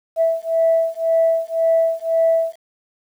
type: beating tone pair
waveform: sine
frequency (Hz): 656 / 657.9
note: E5 / E5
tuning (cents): -9 / -4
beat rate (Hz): 1.9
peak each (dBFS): -17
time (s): 0.16-2.56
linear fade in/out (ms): 50
effects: tanh soft clip ceiling -7 dBFS + 8-bit